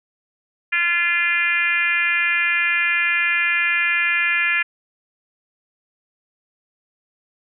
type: tone with frequency modulation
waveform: sine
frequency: 2071 Hz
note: C7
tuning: 18 cents flat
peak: -16 dBFS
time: 0.72-4.63 s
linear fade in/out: 10 ms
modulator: 346 Hz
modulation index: 1.6
effects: none